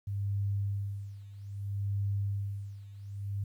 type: tone with tremolo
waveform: sine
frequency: 100 Hz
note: G2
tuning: 35 cents sharp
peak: -28 dBFS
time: 0.07-3.44 s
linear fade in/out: 5 ms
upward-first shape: sine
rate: 0.62 Hz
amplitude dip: 85%
effects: 11-bit